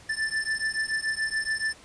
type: beating tone pair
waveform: square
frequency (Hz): 1760 / 1767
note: A6 / A6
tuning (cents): 0 / +7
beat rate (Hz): 7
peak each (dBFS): -30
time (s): 0.09-1.74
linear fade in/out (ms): 10
effects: pink hiss -51 dBFS RMS until 1.84 s + resampled to 22050 Hz